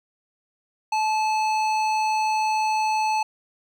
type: tone with hard clipping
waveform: triangle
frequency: 867 Hz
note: A5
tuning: 26 cents flat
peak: -22 dBFS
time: 0.92-3.23 s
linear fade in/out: 5 ms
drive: 17 dB
effects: none